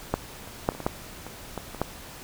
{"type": "clicks", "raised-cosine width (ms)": 1, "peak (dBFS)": [-8, -28, -7, -27, -25, -21, -9, -23, -17, -23, -10], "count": 11, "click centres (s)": [0.14, 0.475, 0.689, 0.72, 0.75, 0.803, 0.865, 1.266, 1.577, 1.747, 1.816], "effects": ["pink hiss -43 dBFS RMS until 2.23 s"]}